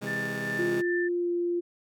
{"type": "chord", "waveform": "20% pulse", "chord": "C augmented", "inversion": "none", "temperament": "just", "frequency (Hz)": [130.81, 163.52, 204.4], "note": ["C3", "E3", "G#3"], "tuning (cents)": [0, -14, -27], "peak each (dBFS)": [-33, -35, -30], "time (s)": [0.01, 0.82], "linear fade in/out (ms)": 20}
{"type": "tone with tremolo", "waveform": "sine", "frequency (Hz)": 1775, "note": "A6", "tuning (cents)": 15, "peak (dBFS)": -29, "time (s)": [0.06, 1.09], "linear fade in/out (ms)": 20, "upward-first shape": "sine", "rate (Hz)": 2.5, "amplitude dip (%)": 45}
{"type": "tone with pitch glide", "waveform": "sine", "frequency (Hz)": [350, 347.8], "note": ["F4", "F4"], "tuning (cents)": [4, -7], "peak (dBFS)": -25, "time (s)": [0.58, 1.61], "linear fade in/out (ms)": 20, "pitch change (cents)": -11, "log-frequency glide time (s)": [1.2, 1.3]}
{"effects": []}